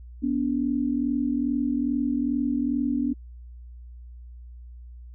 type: tone pair together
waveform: sine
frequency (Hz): 244.3 / 286.7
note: B3 / D4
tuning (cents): -19 / -42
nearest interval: minor third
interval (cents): 277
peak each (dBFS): -25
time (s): 0.22-3.14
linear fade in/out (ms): 20
effects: added 60 Hz sine -40 dBFS peak until 5.14 s

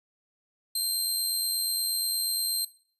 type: tone with amplitude modulation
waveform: 20% pulse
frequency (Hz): 4156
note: C8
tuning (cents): -12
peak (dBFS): -19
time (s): 0.75-2.65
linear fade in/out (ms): 5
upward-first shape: sine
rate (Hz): 88.4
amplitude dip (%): 30
effects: noise-tail reverb RT60 0.5 s tail -18 dB re dry + resampled to 32000 Hz

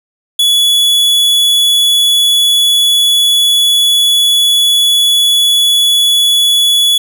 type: tone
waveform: 45% pulse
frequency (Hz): 3404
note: G#7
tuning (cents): +42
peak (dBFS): -7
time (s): 0.39-6.98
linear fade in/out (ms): 5
effects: none

